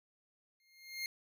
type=tone with exponential growth; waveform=25% pulse; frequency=2127 Hz; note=C7; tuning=28 cents sharp; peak=-31 dBFS; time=0.6-1.06 s; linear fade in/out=1 ms; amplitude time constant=100 ms; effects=none